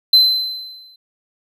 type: tone with exponential decay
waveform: triangle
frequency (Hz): 4063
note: B7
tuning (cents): +48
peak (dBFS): -4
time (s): 0.13-0.96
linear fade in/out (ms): 5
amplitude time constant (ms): 180
effects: none